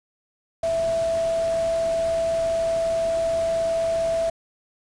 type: tone in noise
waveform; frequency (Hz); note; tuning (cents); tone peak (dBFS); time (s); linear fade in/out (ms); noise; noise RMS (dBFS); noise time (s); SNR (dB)
sine; 661; E5; +5; -20; 0.63-4.3; 5; pink; -37; 0.63-4.3; +14
effects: resampled to 22050 Hz